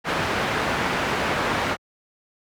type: low-pass noise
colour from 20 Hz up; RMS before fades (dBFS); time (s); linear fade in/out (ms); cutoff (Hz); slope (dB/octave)
white; -24; 0.04-1.77; 50; 1700; 12
effects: high-pass 60 Hz 12 dB/octave